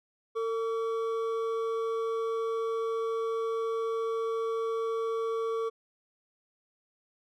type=tone pair together; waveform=triangle; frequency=452.4 / 1140 Hz; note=A4 / C#6; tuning=+48 / +48 cents; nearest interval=octave + major third; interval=1600 cents; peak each=-27 / -35 dBFS; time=0.35-5.7 s; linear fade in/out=20 ms; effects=none